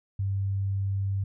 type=tone; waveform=sine; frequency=98 Hz; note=G2; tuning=in tune; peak=-25 dBFS; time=0.19-1.24 s; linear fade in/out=5 ms; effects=none